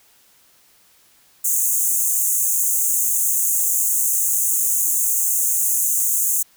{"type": "high-pass noise", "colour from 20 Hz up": "pink", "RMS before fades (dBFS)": -19, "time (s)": [1.44, 6.43], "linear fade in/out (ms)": 10, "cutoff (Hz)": 6400, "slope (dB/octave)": 96, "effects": ["white hiss -55 dBFS RMS until 6.56 s"]}